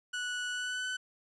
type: tone with pitch glide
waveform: 30% pulse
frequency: 1475 to 1506 Hz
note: F#6 to F#6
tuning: -6 to +30 cents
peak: -31 dBFS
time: 0.13-0.97 s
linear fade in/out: 10 ms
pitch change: +36 cents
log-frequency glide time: 0.51-0.86 s
effects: resampled to 22050 Hz